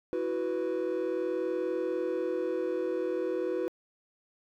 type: chord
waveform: triangle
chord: E suspended second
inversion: none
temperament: equal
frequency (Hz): 329.6 / 370 / 493.9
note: E4 / F#4 / B4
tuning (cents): 0 / 0 / 0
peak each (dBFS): -32 / -30 / -30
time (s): 0.13-3.68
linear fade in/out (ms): 0
effects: tanh soft clip ceiling -20 dBFS